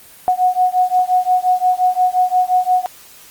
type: beating tone pair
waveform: sine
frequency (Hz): 730 / 735.7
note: F#5 / F#5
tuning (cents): -24 / -10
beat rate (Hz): 5.7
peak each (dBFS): -15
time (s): 0.28-2.86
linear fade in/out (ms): 0
effects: white hiss -42 dBFS RMS until 3.3 s + Opus 24 kbps